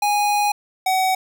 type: tone pair in turn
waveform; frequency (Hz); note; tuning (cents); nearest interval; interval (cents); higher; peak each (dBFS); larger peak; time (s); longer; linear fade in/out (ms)
square; 826 / 753.4; G#5 / F#5; -10 / +31; major second; 159; first; -17; neither; 0.02-0.52 / 0.86-1.15; first; 5
effects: none